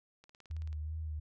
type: click train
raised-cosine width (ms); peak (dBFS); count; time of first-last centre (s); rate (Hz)
0.2; -40; 10; 0.24-0.729; 18.4
type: tone with vibrato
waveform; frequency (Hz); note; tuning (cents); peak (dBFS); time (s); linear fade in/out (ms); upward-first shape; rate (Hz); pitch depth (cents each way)
sine; 77.78; D#2; 0; -36; 0.5-1.2; 10; sine; 2.6; 40
effects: none